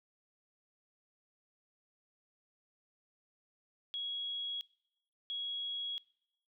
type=tone bursts at uneven times; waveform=sine; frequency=3322 Hz; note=G#7; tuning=in tune; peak=-36 dBFS; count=2; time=3.94-4.61 / 5.3-5.98 s; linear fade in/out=0 ms; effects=noise-tail reverb RT60 0.8 s tail -22 dB re dry